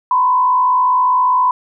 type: tone with frequency modulation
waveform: sine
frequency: 1005 Hz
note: B5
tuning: 30 cents sharp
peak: -10 dBFS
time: 0.11-1.51 s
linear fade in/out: 2 ms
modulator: 54.9 Hz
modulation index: 0.54
effects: none